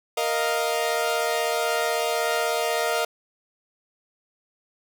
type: chord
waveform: sawtooth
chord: Bb suspended fourth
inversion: none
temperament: equal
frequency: 466.2 / 622.3 / 698.5 Hz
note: Bb4 / Eb5 / F5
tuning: 0 / 0 / 0 cents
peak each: -23 dBFS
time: 0.17-3.05 s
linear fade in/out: 5 ms
effects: none